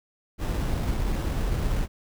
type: noise with sample-and-hold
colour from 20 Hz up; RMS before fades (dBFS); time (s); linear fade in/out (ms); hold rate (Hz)
brown; -26; 0.38-1.88; 50; 4410
effects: none